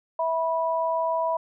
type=tone pair together; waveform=sine; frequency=653.1 / 980 Hz; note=E5 / B5; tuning=-16 / -14 cents; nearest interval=perfect fifth; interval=702 cents; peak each=-25 dBFS; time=0.19-1.37 s; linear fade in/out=5 ms; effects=none